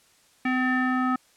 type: tone with low-pass filter sweep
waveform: square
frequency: 255.5 Hz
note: C4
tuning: 41 cents flat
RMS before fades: -24 dBFS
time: 0.45-1.16 s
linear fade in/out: 5 ms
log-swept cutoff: 2100 to 1400 Hz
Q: 5.8
effects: white hiss -60 dBFS RMS until 1.36 s + low-pass 10000 Hz 12 dB/octave